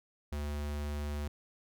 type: tone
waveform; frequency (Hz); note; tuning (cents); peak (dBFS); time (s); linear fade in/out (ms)
square; 73.42; D2; 0; -35; 0.32-1.28; 5
effects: none

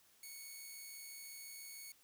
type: tone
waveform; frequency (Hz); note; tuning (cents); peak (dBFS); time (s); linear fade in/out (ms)
5% pulse; 2217; C#7; 0; -39; 0.23-1.92; 2
effects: white hiss -69 dBFS RMS until 2.03 s

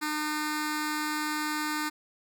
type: tone with notch filter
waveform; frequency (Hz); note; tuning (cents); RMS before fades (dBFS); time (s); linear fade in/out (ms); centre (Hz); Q
10% pulse; 303.5; D#4; -43; -31; 0.01-1.9; 20; 610; 1.4
effects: none

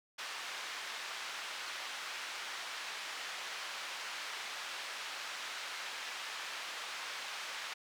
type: band-pass noise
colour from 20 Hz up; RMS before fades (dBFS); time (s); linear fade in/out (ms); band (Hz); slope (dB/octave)
pink; -43; 0.18-7.74; 10; 1200 to 4800; 12
effects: none

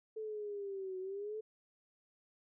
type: linear two-way sweep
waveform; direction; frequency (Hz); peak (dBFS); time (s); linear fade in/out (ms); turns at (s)
sine; down then up; 440 to 370 to 440; -39; 0.16-1.41; 10; 0.99
effects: none

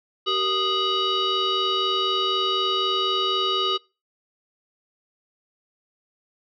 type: tone with frequency modulation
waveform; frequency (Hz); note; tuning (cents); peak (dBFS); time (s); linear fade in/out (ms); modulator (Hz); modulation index
sine; 2093; C7; 0; -20; 0.26-3.78; 20; 854; 2.3
effects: noise-tail reverb RT60 0.3 s tail -25 dB re dry

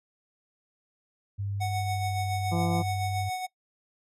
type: tone with pitch glide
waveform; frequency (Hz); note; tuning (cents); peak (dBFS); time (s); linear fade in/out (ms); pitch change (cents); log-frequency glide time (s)
sine; 100 to 98.11; G2 to G2; +35 to +2; -29; 1.38-3.3; 20; -33; 1.68-2.12
type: tone with tremolo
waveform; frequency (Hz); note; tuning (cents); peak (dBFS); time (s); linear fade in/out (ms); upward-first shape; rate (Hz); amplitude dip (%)
square; 740; F#5; 0; -29; 1.6-3.47; 20; sine; 7.1; 45
type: harmonic tone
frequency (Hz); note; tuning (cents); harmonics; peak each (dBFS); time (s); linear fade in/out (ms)
170; F3; -46; 1 / 2 / 3 / 4 / 5 / 6 / 7; -27 / -33 / -37 / -39 / -41 / -43 / -44; 2.51-2.83; 20
effects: noise-tail reverb RT60 0.1 s tail -21 dB re dry + resampled to 32000 Hz

